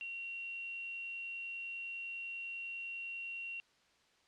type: tone with quantisation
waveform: sine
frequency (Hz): 2745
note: F7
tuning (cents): -31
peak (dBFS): -40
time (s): 0.01-3.6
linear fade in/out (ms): 0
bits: 10
effects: white hiss -70 dBFS RMS until 4.27 s + low-pass 5000 Hz 12 dB/octave